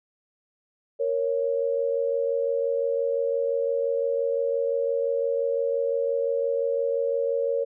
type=tone pair together; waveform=sine; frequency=467.2 / 553 Hz; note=A#4 / C#5; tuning=+4 / -4 cents; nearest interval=minor third; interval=292 cents; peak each=-25 dBFS; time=0.99-7.65 s; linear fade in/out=20 ms; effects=none